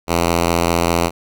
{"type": "tone", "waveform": "5% pulse", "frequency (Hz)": 85, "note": "F2", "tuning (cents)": -46, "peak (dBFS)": -3, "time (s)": [0.07, 1.11], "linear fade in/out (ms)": 50, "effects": []}